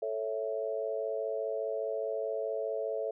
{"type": "chord", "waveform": "sine", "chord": "A major", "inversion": "none", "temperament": "equal", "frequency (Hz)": [440, 554.4, 659.3], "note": ["A4", "C#5", "E5"], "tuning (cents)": [0, 0, 0], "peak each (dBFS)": [-35, -36, -36], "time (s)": [0.02, 3.11], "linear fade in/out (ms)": 5, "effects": []}